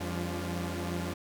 sawtooth tone cluster, 87.6 / 172.6 / 200.7 / 285.7 / 352.1 Hz, F2 / F3 / G3 / D4 / F4, +6 / -20 / +41 / -48 / +14 cents, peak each -33 / -33 / -37 / -37 / -39 dBFS, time 0-1.14 s, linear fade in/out 10 ms, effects none

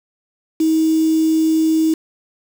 sine tone with quantisation, 318.6 Hz, D#4, 41 cents sharp, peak -12 dBFS, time 0.6-1.94 s, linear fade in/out 5 ms, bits 5, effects none

